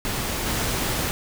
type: noise with level steps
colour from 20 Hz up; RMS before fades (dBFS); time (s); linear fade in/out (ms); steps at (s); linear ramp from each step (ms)
pink; -27 / -25; 0.05-1.11; 0; 0.46; 2
effects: none